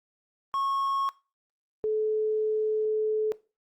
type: tone pair in turn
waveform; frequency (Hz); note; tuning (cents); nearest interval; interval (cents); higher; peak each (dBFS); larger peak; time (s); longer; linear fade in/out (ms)
triangle / sine; 1095 / 431.9; C#6 / A4; -22 / -32; octave + major third; 1610; first; -24; neither; 0.54-1.09 / 1.84-3.32; second; 0
effects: noise-tail reverb RT60 0.3 s tail -19 dB re dry + Opus 32 kbps